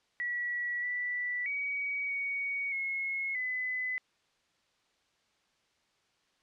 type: tone with pitch steps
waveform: sine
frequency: 1937 / 1967 / 2261 / 2240 / 2172 / 2012 Hz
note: B6 / B6 / C#7 / C#7 / C#7 / B6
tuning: -34 / -7 / +34 / +18 / -36 / +32 cents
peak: -31 dBFS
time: 0.2-3.98 s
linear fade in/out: 0 ms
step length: 630 ms
effects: white hiss -72 dBFS RMS until 6.42 s + low-pass 5000 Hz 12 dB/octave